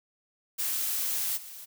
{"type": "noise with level steps", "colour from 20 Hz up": "blue", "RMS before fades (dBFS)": [-30, -44], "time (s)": [0.58, 1.66], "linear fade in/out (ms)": 20, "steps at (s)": 1.36, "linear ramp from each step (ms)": 20, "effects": []}